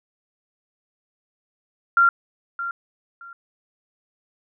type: tone with echo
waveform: sine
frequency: 1383 Hz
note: F6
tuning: 17 cents flat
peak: -12 dBFS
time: 1.97-2.09 s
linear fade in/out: 2 ms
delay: 620 ms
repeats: 2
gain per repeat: -13 dB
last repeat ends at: 3.33 s
effects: none